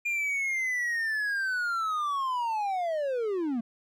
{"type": "linear sweep", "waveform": "triangle", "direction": "down", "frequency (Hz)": [2418, 219.2], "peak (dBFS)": -25, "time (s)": [0.05, 3.61], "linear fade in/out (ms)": 10, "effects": []}